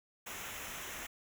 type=noise with comb filter; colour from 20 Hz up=pink; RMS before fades=-44 dBFS; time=0.26-1.07 s; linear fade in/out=10 ms; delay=0.22 ms; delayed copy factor=-0.7; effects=none